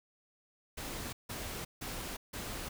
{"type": "noise bursts", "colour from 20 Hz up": "pink", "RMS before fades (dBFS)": -41, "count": 4, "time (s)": [0.77, 2.69], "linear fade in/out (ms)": 10, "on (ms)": 360, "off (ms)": 160, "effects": []}